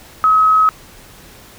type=tone; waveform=sine; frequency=1277 Hz; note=D#6; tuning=45 cents sharp; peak=-8 dBFS; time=0.24-0.69 s; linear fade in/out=0 ms; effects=pink hiss -41 dBFS RMS until 1.58 s